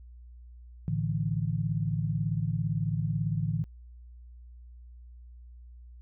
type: chord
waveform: sine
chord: A suspended fourth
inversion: none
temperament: equal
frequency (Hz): 110 / 146.83 / 164.81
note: A2 / D3 / E3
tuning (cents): 0 / 0 / 0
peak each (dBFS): -31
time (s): 0.88-3.64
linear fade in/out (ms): 0
effects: added 60 Hz sine -46 dBFS peak until 6.01 s